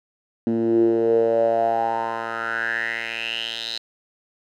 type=tone with band-pass filter sweep; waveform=10% pulse; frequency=114.4 Hz; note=A#2; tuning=32 cents flat; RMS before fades=-22 dBFS; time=0.47-3.78 s; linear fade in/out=0 ms; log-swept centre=260 to 4100 Hz; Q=6.7; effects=none